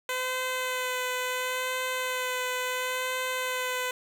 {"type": "tone with vibrato", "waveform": "10% pulse", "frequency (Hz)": 508, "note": "B4", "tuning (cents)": 49, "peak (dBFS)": -20, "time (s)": [0.09, 3.91], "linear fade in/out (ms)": 2, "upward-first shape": "sine", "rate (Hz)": 0.72, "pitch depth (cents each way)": 15, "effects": []}